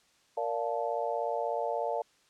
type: chord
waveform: sine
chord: Bb major seventh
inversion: none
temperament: just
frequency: 466.2 / 582.7 / 699.2 / 874.1 Hz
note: Bb4 / D5 / F5 / A5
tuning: 0 / -14 / +2 / -12 cents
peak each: -35 / -34 / -34 / -36 dBFS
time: 0.37-2.02 s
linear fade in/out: 5 ms
effects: white hiss -66 dBFS RMS until 2.29 s + low-pass 7000 Hz 12 dB/octave